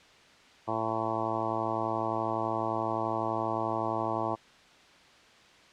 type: harmonic tone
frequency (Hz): 111.7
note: A2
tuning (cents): +27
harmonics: 1 / 2 / 3 / 4 / 5 / 6 / 7 / 8 / 9 / 10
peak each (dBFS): -40 / -41 / -36 / -41 / -39 / -35 / -37 / -36 / -37 / -38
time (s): 0.67-4.36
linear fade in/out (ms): 20
effects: white hiss -56 dBFS RMS until 5.72 s + low-pass 4000 Hz 12 dB/octave